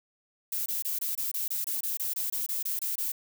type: noise bursts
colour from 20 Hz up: violet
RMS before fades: -31 dBFS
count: 16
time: 0.52-3.12 s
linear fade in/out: 5 ms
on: 140 ms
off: 24 ms
effects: none